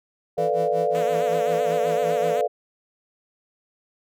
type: chord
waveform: sine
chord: B half-diminished seventh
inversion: third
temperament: equal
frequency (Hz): 440 / 493.9 / 587.3 / 698.5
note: A4 / B4 / D5 / F5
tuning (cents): 0 / 0 / 0 / 0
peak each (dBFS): -25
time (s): 0.37-2.48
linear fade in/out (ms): 20
type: tone with tremolo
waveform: 40% pulse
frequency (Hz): 166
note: E3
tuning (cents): +12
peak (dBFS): -30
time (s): 0.38-2.4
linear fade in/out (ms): 0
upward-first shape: sine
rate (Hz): 5.4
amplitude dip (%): 95
type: tone with vibrato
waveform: 5% pulse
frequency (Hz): 240.5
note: B3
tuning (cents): -46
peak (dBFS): -23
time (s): 0.95-2.41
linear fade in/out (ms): 0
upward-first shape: sine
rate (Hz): 7.8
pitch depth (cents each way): 130
effects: none